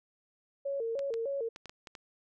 sine tone with vibrato, 504 Hz, B4, 35 cents sharp, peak -31 dBFS, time 0.65-1.49 s, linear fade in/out 10 ms, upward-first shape square, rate 3.3 Hz, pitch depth 170 cents each way
clicks, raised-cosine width 0.2 ms, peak -28 dBFS, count 7, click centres 0.992 / 1.14 / 1.561 / 1.657 / 1.695 / 1.872 / 1.952 s
effects none

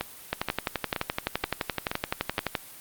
two click trains, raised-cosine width 0.3 ms, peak -11 / -9 dBFS, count 6 / 27, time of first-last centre 0.01-2.391 / 0.33-2.552 s, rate 2.1 / 11.7 Hz, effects white hiss -46 dBFS RMS until 2.8 s + Opus 32 kbps

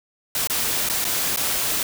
white noise with dropouts, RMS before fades -23 dBFS, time 0.35-1.83 s, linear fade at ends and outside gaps 2 ms, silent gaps 0.473-0.498 / 0.889-0.897 / 1.044-1.05 / 1.362-1.372 s, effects none

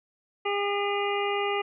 harmonic tone, 405.1 Hz, G#4, 43 cents flat, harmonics 1 / 2 / 3 / 5 / 6 / 7, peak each -28 / -31 / -33 / -35 / -36 / -36 dBFS, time 0.45-1.62 s, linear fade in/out 10 ms, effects none

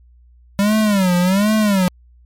square tone with vibrato, 196 Hz, G3, in tune, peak -13 dBFS, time 0.59-1.88 s, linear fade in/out 0 ms, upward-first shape sine, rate 1.3 Hz, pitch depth 180 cents each way, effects added 60 Hz sine -45 dBFS peak until 2.25 s + MP3 64 kbps

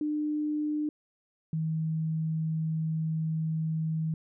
sine tone pair in turn, 300.7 / 159.29 Hz, D4 / D#3, +41 / +41 cents, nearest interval major seventh, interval 1100 cents, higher first, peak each -27 dBFS, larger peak neither, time 0.01-0.89 / 1.53-4.14 s, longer second, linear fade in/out 2 ms, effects none

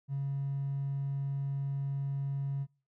triangle tone with hard clipping, 138.59 Hz, C#3, in tune, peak -31 dBFS, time 0.08-2.67 s, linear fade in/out 50 ms, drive 3 dB, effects noise-tail reverb RT60 0.4 s tail -26 dB re dry

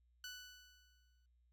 15% pulse tone with exponential decay, 1488 Hz, F#6, 9 cents sharp, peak -39 dBFS, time 0.24-1.26 s, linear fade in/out 2 ms, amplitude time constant 220 ms, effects added 60 Hz sine -70 dBFS peak until 1.52 s

